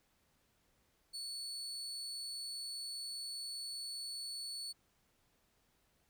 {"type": "tone", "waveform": "35% pulse", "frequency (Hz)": 4435, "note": "C#8", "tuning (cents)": 0, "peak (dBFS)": -40, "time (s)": [1.13, 4.73], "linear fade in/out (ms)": 20, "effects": ["pink hiss -75 dBFS RMS until 6.09 s"]}